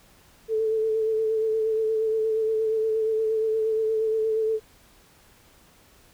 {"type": "tone with vibrato", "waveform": "sine", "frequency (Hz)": 440.1, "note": "A4", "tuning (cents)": 0, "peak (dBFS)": -21, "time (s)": [0.48, 4.6], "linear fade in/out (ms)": 50, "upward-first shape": "sine", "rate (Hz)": 8.5, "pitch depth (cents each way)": 25, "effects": ["pink hiss -56 dBFS RMS until 6.13 s"]}